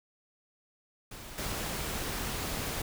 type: noise with level steps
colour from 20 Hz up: pink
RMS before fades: -45 / -35 dBFS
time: 1.11-2.82 s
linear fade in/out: 5 ms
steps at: 1.38 s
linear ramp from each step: 2 ms
effects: none